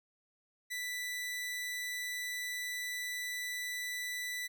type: tone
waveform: sawtooth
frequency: 1978 Hz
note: B6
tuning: 2 cents sharp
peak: -33 dBFS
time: 0.7-4.48 s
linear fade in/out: 20 ms
effects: none